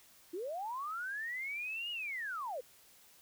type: linear two-way sweep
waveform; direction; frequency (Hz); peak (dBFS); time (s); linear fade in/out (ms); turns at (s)
sine; up then down; 319.1 to 2912 to 456.6; -37; 0.33-2.61; 10; 1.91
effects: white hiss -62 dBFS RMS until 3.21 s